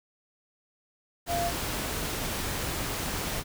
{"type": "tone in noise", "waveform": "sine", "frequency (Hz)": 690, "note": "F5", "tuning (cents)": -21, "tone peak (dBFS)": -27, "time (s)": [1.27, 1.52], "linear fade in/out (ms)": 50, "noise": "pink", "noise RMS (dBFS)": -32, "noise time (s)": [1.26, 3.44], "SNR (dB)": 2, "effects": []}